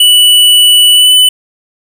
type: tone with pitch glide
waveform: square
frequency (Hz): 2960 to 2998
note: F#7 to F#7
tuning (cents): 0 to +22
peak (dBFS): -3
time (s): 0-1.29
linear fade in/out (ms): 5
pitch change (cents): +22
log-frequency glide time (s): 0.92-1.13
effects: none